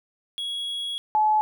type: tone pair in turn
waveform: triangle / sine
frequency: 3331 / 857.2 Hz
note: G#7 / A5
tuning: +4 / -45 cents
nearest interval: octave + major seventh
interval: 2349 cents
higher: first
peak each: -26 / -17 dBFS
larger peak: second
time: 0.38-0.98 / 1.15-1.41 s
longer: first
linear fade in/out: 0 ms
effects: none